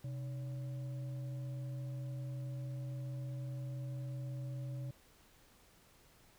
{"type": "tone with frequency modulation", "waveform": "sine", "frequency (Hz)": 129.9, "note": "C3", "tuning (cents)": -12, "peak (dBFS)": -39, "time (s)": [0.04, 4.91], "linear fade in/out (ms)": 5, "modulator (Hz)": 438, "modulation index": 0.3, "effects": ["pink hiss -65 dBFS RMS until 6.38 s"]}